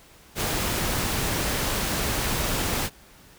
pink noise, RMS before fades -26 dBFS, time 0.35-2.9 s, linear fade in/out 50 ms, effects pink hiss -52 dBFS RMS until 3.38 s

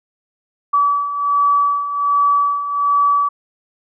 sine beating tone pair, 1146 / 1147.3 Hz, D6 / D6, -43 / -41 cents, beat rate 1.3 Hz, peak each -20 / -14 dBFS, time 0.73-3.29 s, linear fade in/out 10 ms, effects none

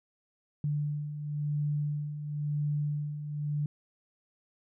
sine beating tone pair, 146.83 / 147.8 Hz, D3 / D3, 0 / +11 cents, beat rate 0.97 Hz, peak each -37 / -30 dBFS, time 0.64-3.66 s, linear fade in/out 2 ms, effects none

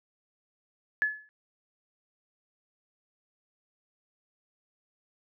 sine tone with exponential decay, 1713 Hz, A6, 47 cents flat, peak -20 dBFS, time 1.02-1.29 s, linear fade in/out 0 ms, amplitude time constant 57 ms, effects none

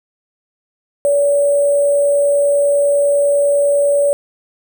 sine tone with sample-and-hold, 570 Hz, C#5, 48 cents sharp, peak -10 dBFS, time 1.05-4.13 s, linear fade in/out 0 ms, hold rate 8820 Hz, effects none

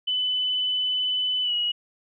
sine tone with pitch glide, 3006 to 2907 Hz, F#7 to F#7, +27 to -31 cents, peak -22 dBFS, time 0.07-1.72 s, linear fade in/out 10 ms, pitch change -58 cents, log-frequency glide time 1.42-1.54 s, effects none

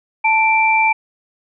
sine tone pair together, 881.5 / 2349 Hz, A5 / D7, +3 / 0 cents, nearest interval octave + perfect fourth, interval 1697 cents, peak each -14 dBFS, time 0.24-0.93 s, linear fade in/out 10 ms, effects none

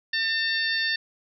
harmonic tone, 901 Hz, A5, 41 cents sharp, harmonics 2 / 3 / 4 / 5 / 6, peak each -25 / -35 / -31 / -29 / -40 dBFS, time 0.13-0.96 s, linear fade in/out 5 ms, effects none

